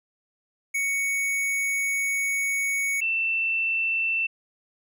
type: tone pair in turn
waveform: square / sine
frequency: 2227 / 2676 Hz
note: C#7 / E7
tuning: +7 / +25 cents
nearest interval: minor third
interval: 318 cents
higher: second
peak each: -24 / -22 dBFS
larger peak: second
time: 0.74-3.01 / 3.01-4.27 s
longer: first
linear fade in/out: 10 ms
effects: none